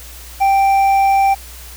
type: tone with hard clipping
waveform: triangle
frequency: 784 Hz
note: G5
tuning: in tune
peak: -11 dBFS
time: 0.4-1.35 s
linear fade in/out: 20 ms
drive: 8 dB
effects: added 60 Hz sine -35 dBFS peak until 1.76 s + white hiss -37 dBFS RMS until 1.76 s